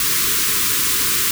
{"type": "band-stop noise", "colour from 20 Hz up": "white", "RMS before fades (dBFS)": -18, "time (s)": [0, 1.31], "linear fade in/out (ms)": 2, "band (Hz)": [470, 1000], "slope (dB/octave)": 96, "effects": []}